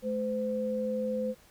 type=tone pair together; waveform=sine; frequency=215.2 / 511.8 Hz; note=A3 / C5; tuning=-38 / -38 cents; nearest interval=octave + minor third; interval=1500 cents; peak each=-33 / -30 dBFS; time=0.02-1.35 s; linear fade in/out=50 ms; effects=pink hiss -59 dBFS RMS until 1.5 s